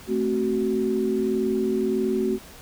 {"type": "chord", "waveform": "sine", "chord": "F# diminished", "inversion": "first", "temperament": "equal with one note detuned", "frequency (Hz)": [220, 261.6, 374.1], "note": ["A3", "C4", "F#4"], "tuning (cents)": [0, 0, 19], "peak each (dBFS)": [-26, -28, -23], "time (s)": [0.07, 2.39], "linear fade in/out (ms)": 50, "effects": ["pink hiss -45 dBFS RMS until 2.61 s"]}